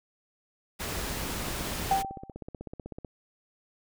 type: noise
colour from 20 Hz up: pink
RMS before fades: -34 dBFS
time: 0.79-2.03 s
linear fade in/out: 20 ms
type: click train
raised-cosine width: 2 ms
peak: -26 dBFS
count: 36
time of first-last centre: 0.86-3.047 s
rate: 16 Hz
type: tone with exponential decay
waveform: sine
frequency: 779 Hz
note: G5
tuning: 11 cents flat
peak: -19 dBFS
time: 1.91-2.32 s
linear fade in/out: 2 ms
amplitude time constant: 89 ms
effects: none